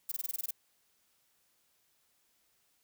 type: noise bursts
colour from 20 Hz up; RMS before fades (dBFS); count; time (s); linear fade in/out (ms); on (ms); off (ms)
violet; -35; 9; 0.09-0.509; 5; 27; 22
effects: white hiss -73 dBFS RMS until 2.83 s